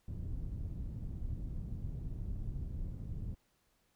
pink low-pass noise, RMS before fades -40 dBFS, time 0.08-3.35 s, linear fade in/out 5 ms, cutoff 140 Hz, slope 12 dB/octave, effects pink hiss -75 dBFS RMS until 3.95 s

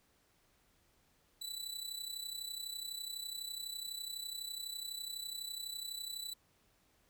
sawtooth tone with amplitude modulation, 3968 Hz, B7, 7 cents sharp, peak -35 dBFS, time 1.41-6.34 s, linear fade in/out 10 ms, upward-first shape sine, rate 32 Hz, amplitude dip 70%, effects pink hiss -72 dBFS RMS until 7.09 s

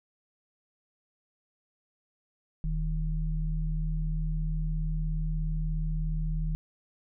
sine tone pair together, 40.1 / 157 Hz, E1 / D#3, -47 / +16 cents, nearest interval 2 octaves, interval 2363 cents, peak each -28 / -32 dBFS, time 2.64-6.55 s, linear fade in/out 0 ms, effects none

